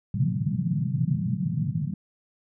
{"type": "band-pass noise", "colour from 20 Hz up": "pink", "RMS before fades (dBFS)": -26, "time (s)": [0.14, 1.94], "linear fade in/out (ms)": 5, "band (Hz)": [120, 190], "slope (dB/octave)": 48, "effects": []}